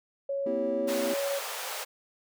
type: tone with pitch glide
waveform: sine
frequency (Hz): 554.4 to 558.9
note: C#5 to C#5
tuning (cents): 0 to +14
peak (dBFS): -28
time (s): 0.29-1.39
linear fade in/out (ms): 5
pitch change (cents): +14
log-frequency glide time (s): 0.65-1.01
type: chord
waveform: triangle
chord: C dominant seventh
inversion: third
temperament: just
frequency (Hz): 235.5 / 261.6 / 327 / 392.4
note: Bb3 / C4 / E4 / G4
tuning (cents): +18 / 0 / -14 / +2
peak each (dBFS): -34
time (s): 0.46-1.14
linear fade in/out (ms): 5
type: high-pass noise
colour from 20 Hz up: pink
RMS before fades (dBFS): -36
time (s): 0.87-1.85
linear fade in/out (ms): 20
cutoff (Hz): 470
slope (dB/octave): 48
effects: none